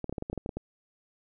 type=clicks; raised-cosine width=2 ms; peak=-20 dBFS; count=11; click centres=0.043 / 0.095 / 0.126 / 0.182 / 0.224 / 0.299 / 0.33 / 0.377 / 0.461 / 0.492 / 0.57 s; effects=none